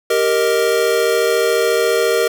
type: chord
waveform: square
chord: Eb major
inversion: first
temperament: equal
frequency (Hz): 392 / 466.2 / 622.3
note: G4 / Bb4 / Eb5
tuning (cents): 0 / 0 / 0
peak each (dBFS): -20 / -16 / -21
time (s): 0.1-2.28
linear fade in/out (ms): 5
effects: none